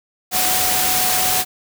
sine tone in noise, 740 Hz, F#5, in tune, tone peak -24 dBFS, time 0.31-1.45 s, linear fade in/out 50 ms, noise white, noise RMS -18 dBFS, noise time 0.31-1.45 s, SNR -9 dB, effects none

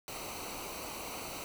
pink noise with comb filter, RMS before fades -42 dBFS, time 0.08-1.44 s, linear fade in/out 0 ms, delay 0.58 ms, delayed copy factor -0.7, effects none

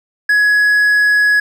triangle tone, 1679 Hz, G#6, 18 cents sharp, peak -7 dBFS, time 0.29-1.4 s, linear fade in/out 5 ms, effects none

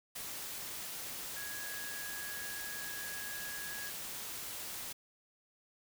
sine tone in noise, 1661.2 Hz, G#6, in tune, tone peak -44 dBFS, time 1.36-3.9 s, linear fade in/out 10 ms, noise white, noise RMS -43 dBFS, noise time 0.15-4.93 s, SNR -4 dB, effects none

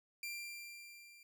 sawtooth tone with level ramp, 2373 Hz, D7, 17 cents sharp, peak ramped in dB -37 to -55 dBFS, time 0.23-1.23 s, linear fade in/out 2 ms, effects none

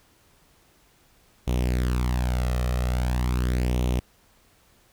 sawtooth tone with flanger, 61.74 Hz, B1, in tune, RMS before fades -24 dBFS, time 1.47-4 s, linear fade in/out 10 ms, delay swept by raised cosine 0.31 to 1.61 ms, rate 0.42 Hz, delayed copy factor +0.65, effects pink hiss -60 dBFS RMS until 4.92 s

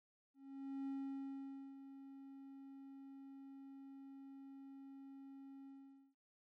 triangle tone with ADSR envelope, 272.5 Hz, C#4, 29 cents flat, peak -39 dBFS, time 0.34-6.15 s, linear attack 530 ms, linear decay 880 ms, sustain -12 dB, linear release 480 ms, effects none

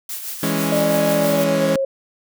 blue noise with tremolo, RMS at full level -27 dBFS, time 0.09-1.44 s, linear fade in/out 2 ms, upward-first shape triangle, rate 6.1 Hz, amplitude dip 55%
sawtooth chord, C# minor, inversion first, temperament equal, 164.81 / 207.7 / 277.2 Hz, E3 / G#3 / C#4, 0 / 0 / 0 cents, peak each -19 dBFS, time 0.43-1.76 s, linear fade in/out 2 ms
sine tone with pitch glide, 600 to 540.8 Hz, D5 to C#5, +37 to -43 cents, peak -17 dBFS, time 0.72-1.85 s, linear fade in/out 5 ms, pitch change -180 cents, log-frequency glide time 1.11-1.65 s
effects none

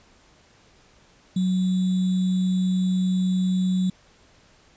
sine tone with sample-and-hold, 185 Hz, F#3, in tune, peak -19 dBFS, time 1.36-3.9 s, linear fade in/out 5 ms, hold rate 3675 Hz, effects pink hiss -56 dBFS RMS until 4.76 s + resampled to 16000 Hz

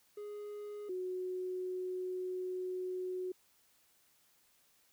triangle / sine tone pair in turn, 415.3 / 367.7 Hz, G#4 / F#4, 0 / -11 cents, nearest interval major second, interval 211 cents, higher first, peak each -40 / -36 dBFS, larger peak second, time 0.17-0.89 / 0.89-3.32 s, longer second, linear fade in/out 5 ms, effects white hiss -70 dBFS RMS until 4.92 s

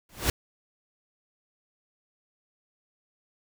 pink noise with exponential growth, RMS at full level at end -21 dBFS, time 0.09-0.3 s, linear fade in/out 2 ms, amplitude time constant 45 ms, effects none

